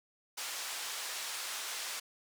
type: band-pass noise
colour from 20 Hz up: white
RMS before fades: -40 dBFS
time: 0.37-2 s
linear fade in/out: 10 ms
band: 690 to 7800 Hz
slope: 12 dB/octave
effects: none